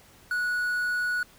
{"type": "tone with quantisation", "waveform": "triangle", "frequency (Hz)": 1466, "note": "F#6", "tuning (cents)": -16, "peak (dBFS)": -23, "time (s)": [0.31, 1.23], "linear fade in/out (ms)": 2, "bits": 8, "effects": ["pink hiss -55 dBFS RMS until 1.38 s"]}